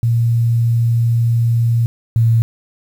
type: tone pair in turn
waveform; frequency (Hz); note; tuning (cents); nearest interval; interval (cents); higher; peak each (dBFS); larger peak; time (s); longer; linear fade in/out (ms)
sine; 116.7 / 114.5; A#2 / A#2; +2 / -31; unison; 33; first; -11 / -9; second; 0.03-1.86 / 2.16-2.42; first; 0
effects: 7-bit